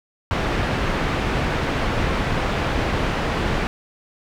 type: low-pass noise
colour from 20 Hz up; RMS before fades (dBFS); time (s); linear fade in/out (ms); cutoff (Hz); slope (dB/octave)
pink; -22; 0.31-3.67; 0; 2600; 12
effects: none